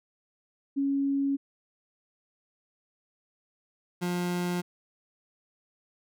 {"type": "tone pair in turn", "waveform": ["sine", "30% pulse"], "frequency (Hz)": [277.2, 177.05], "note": ["C#4", "F3"], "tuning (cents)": [0, 24], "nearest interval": "minor sixth", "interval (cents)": 776, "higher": "first", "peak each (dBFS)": [-24, -25], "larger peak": "first", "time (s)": [[0.76, 1.37], [4.01, 4.62]], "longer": "neither", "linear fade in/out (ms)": 20, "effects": []}